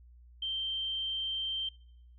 sine tone, 3136 Hz, G7, in tune, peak -32 dBFS, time 0.42-1.69 s, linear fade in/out 5 ms, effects noise-tail reverb RT60 0.8 s tail -23 dB re dry + added 60 Hz sine -53 dBFS peak until 2.18 s

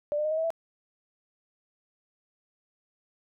sine tone with pitch steps, 589 / 602.8 / 616.9 / 631.3 / 646 / 661.1 Hz, D5 / D5 / D#5 / D#5 / E5 / E5, +5 / +45 / -15 / +25 / -35 / +5 cents, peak -25 dBFS, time 0.12-0.504 s, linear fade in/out 0 ms, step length 64 ms, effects none

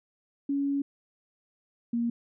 sine tone pair in turn, 280.3 / 235 Hz, C#4 / A#3, +19 / +14 cents, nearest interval minor third, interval 305 cents, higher first, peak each -25 dBFS, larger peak neither, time 0.49-0.82 / 1.93-2.1 s, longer first, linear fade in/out 5 ms, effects none

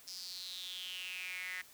sawtooth tone with high-pass filter sweep, 183 Hz, F#3, 19 cents flat, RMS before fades -44 dBFS, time 0.07-1.62 s, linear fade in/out 10 ms, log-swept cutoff 5200 to 1900 Hz, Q 7.3, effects white hiss -59 dBFS RMS until 1.73 s

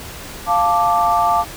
sine chord, D minor, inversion first, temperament equal, 698.5 / 880 / 1174.7 Hz, F5 / A5 / D6, 0 / 0 / 0 cents, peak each -17 dBFS, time 0.46-1.45 s, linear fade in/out 50 ms, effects pink hiss -33 dBFS RMS until 1.56 s

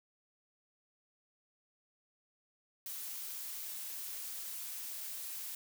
blue noise, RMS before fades -43 dBFS, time 2.86-5.55 s, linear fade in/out 2 ms, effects none

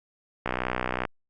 click train, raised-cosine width 0.5 ms, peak -11 dBFS, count 38, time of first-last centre 0.46-1.052 s, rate 62.5 Hz, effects Opus 48 kbps

